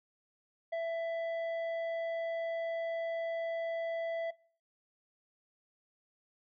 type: tone with tanh clipping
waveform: sine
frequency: 664 Hz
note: E5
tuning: 12 cents sharp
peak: -34 dBFS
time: 0.72-4.31 s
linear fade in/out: 10 ms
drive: 10 dB
effects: noise-tail reverb RT60 0.5 s tail -23 dB re dry + low-pass 3000 Hz 12 dB/octave